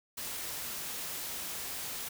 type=noise; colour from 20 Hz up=white; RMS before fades=-39 dBFS; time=0.17-2.09 s; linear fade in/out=10 ms; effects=none